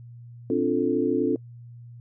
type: chord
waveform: sine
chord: D minor seventh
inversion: third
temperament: equal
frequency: 261.6 / 293.7 / 349.2 / 440 Hz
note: C4 / D4 / F4 / A4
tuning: 0 / 0 / 0 / 0 cents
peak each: -26 dBFS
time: 0.5-1.36 s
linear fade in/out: 2 ms
effects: noise-tail reverb RT60 0.1 s tail -25 dB re dry + added 119 Hz sine -41 dBFS peak until 2 s